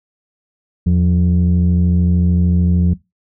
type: tone pair together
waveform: sine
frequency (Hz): 83.39 / 176.7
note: E2 / F3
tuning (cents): +21 / +21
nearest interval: octave + minor second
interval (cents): 1300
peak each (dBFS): -11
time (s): 0.86-2.94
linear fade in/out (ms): 10
effects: noise-tail reverb RT60 0.2 s tail -20 dB re dry + tanh soft clip ceiling -7 dBFS